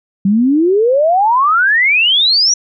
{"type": "exponential sweep", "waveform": "sine", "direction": "up", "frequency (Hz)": [188.6, 5920], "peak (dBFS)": -8, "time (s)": [0.25, 2.54], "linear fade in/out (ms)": 5, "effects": []}